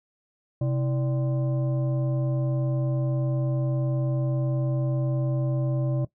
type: tone with frequency modulation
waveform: sine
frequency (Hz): 130.81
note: C3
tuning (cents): 0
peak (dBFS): -22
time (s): 0.61-6.05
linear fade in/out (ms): 5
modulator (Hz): 455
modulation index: 0.57
effects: noise-tail reverb RT60 0.1 s tail -17 dB re dry